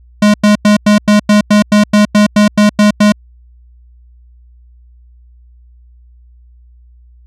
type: tone bursts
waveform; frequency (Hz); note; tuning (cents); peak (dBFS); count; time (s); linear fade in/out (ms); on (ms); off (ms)
square; 208.5; G#3; +7; -5; 14; 0.22-3.122; 5; 120; 94
effects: added 60 Hz sine -39 dBFS peak until 7.26 s + low-pass 8000 Hz 12 dB/octave

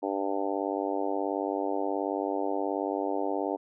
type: harmonic tone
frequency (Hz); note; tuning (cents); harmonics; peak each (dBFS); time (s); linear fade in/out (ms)
98.6; G2; +11; 3 / 4 / 5 / 6 / 7 / 8 / 9; -33 / -34 / -35 / -36 / -36 / -37 / -38; 0.02-3.57; 20
effects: none

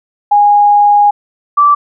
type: tone pair in turn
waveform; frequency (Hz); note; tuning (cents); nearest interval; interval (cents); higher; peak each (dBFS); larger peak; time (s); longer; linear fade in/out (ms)
sine; 823 / 1163.9; G#5 / D6; -16 / -16; tritone; 600; second; -4; neither; 0.31-1.11 / 1.57-1.75; first; 10
effects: none

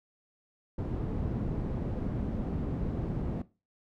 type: low-pass noise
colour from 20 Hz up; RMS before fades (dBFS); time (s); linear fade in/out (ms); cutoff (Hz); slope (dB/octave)
white; -33; 0.78-3.42; 5; 220; 12
effects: noise-tail reverb RT60 0.3 s tail -18 dB re dry

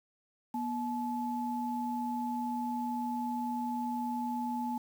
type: tone pair together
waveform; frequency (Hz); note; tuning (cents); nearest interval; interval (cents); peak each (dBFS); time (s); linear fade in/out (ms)
sine; 241.9 / 862; B3 / A5; -36 / -36; octave + minor seventh; 2200; -34 / -35; 0.54-4.78; 5
effects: 9-bit

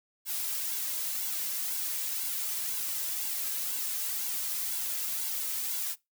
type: noise with flanger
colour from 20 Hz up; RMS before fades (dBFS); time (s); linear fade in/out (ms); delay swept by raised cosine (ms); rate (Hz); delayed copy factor
blue; -33; 0.25-5.96; 50; 1.6 to 2.8; 2; -0.65
effects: noise-tail reverb RT60 0.2 s tail -21 dB re dry

